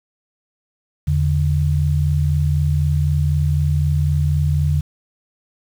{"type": "tone pair together", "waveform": "sine", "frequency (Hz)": [81.83, 145.8], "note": ["E2", "D3"], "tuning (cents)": [-12, -12], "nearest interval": "minor seventh", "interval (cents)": 1000, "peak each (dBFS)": -17, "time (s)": [1.07, 4.81], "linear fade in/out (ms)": 10, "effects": ["7-bit"]}